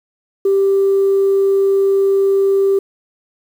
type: tone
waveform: sine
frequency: 392 Hz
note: G4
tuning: in tune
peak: -9 dBFS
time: 0.45-2.79 s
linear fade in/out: 5 ms
effects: tanh soft clip ceiling -7 dBFS + 7-bit